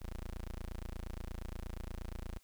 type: tone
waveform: 20% pulse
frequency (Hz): 28.47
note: A#0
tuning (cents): -40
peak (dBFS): -36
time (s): 0.01-2.39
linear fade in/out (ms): 10
effects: white hiss -69 dBFS RMS until 2.43 s